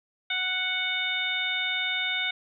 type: harmonic tone with a mistuned harmonic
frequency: 740 Hz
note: F#5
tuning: in tune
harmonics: 1 / 2 / 3 / 4 / 5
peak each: -40 / -33 / -29 / -36 / -30 dBFS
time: 0.3-2.31 s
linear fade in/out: 5 ms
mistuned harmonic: 5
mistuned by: -28 cents
effects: none